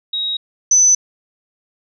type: tone pair in turn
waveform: sine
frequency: 3799 / 6031 Hz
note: A#7 / F#8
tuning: +32 / +32 cents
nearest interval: minor sixth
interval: 800 cents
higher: second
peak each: -18 / -8 dBFS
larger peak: second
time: 0.13-0.37 / 0.71-0.95 s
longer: neither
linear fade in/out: 5 ms
effects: none